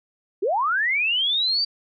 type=linear sweep; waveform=sine; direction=up; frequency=340 to 4699 Hz; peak=-19 dBFS; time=0.42-1.65 s; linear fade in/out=10 ms; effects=none